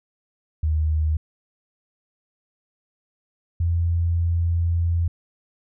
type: tone pair in turn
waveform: sine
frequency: 77.78 / 84.91 Hz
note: D#2 / F2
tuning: 0 / -48 cents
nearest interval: major second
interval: 152 cents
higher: second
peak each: -18 / -18 dBFS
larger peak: neither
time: 0.63-1.17 / 3.6-5.08 s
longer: second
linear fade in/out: 5 ms
effects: none